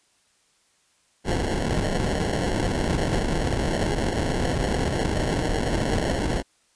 pink noise with sample-and-hold, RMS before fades -24 dBFS, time 1.24-6.43 s, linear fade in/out 50 ms, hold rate 1225 Hz, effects white hiss -64 dBFS RMS until 6.75 s + resampled to 22050 Hz

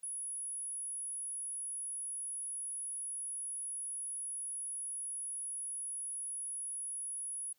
sine tone, 10280 Hz, E9, 45 cents flat, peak -38 dBFS, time 0.03-7.53 s, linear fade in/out 5 ms, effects white hiss -75 dBFS RMS until 7.58 s + high-pass 80 Hz 12 dB/octave

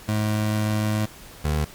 25% pulse tone pair in turn, 106.9 / 75.59 Hz, A2 / D#2, -49 / -49 cents, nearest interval tritone, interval 600 cents, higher first, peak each -17 dBFS, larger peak neither, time 0.08-1.06 / 1.44-1.65 s, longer first, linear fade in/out 10 ms, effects pink hiss -44 dBFS RMS until 1.74 s + MP3 96 kbps

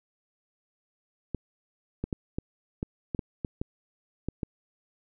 clicks, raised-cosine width 3 ms, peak -17 dBFS, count 11, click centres 1.347 / 2.04 / 2.128 / 2.385 / 2.829 / 3.148 / 3.192 / 3.448 / 3.615 / 4.286 / 4.432 s, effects none

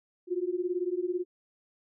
sine beating tone pair, 349.2 / 367.2 Hz, F4 / F#4, 0 / -13 cents, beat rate 18 Hz, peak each -31 dBFS, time 0.27-1.25 s, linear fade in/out 50 ms, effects none

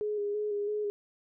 sine tone with vibrato, 415.3 Hz, G#4, in tune, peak -29 dBFS, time 0.01-0.9 s, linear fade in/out 0 ms, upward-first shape square, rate 3 Hz, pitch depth 24 cents each way, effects none

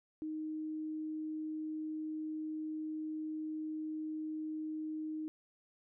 sine tone, 311.1 Hz, D#4, in tune, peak -37 dBFS, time 0.22-5.28 s, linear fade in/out 0 ms, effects none

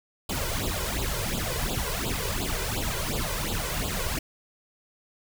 pink noise with flanger, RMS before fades -29 dBFS, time 0.29-4.19 s, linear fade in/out 5 ms, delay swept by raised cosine 0.25 to 2.05 ms, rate 2.8 Hz, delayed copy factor +1, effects none

